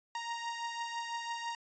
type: beating tone pair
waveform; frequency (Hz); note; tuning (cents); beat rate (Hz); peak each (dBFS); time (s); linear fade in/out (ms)
sawtooth; 932.3 / 938.3; A#5 / A#5; 0 / +11; 6; -34 / -39; 0.15-1.55; 2
effects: resampled to 16000 Hz